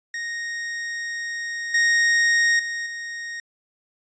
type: tone with level steps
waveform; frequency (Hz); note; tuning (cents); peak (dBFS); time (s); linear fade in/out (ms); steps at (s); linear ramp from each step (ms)
45% pulse; 1864.7; A#6; 0; -27 / -16 / -26 / -30; 0.14-3.4; 2; 1.74 / 2.59 / 2.86; 5
effects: resampled to 16000 Hz